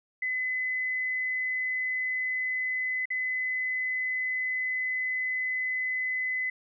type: tone with dropouts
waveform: sine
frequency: 2020 Hz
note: B6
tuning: 39 cents sharp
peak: -27 dBFS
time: 0.22-6.5 s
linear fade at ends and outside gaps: 5 ms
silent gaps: 3.056-3.103 s
effects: none